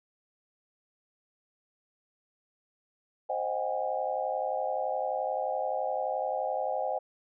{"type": "chord", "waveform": "sine", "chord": "Ab dominant seventh", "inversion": "first", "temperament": "equal with one note detuned", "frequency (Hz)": [523.3, 622.3, 740, 811.6], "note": ["C5", "Eb5", "Gb5", "Ab5"], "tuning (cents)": [0, 0, 0, -40], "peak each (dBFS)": -34, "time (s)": [3.29, 6.99], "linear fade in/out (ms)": 10, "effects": []}